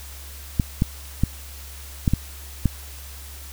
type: clicks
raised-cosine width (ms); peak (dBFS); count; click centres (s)
5; -5; 6; 0.598 / 0.821 / 1.236 / 2.078 / 2.136 / 2.657
effects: added 69 Hz sine -38 dBFS peak until 3.52 s + white hiss -42 dBFS RMS until 3.52 s